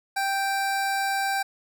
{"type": "tone", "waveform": "25% pulse", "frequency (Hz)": 784, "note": "G5", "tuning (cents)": 0, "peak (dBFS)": -20, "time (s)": [0.16, 1.43], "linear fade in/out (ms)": 10, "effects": []}